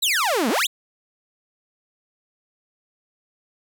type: exponential two-way sweep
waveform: sawtooth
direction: down then up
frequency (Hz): 4124 to 204 to 4124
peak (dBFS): -15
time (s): 0.02-0.67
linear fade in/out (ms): 10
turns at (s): 0.49
effects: none